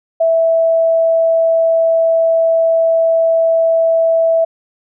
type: tone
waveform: sine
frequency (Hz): 657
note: E5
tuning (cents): -6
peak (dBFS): -9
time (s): 0.2-4.45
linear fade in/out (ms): 10
effects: none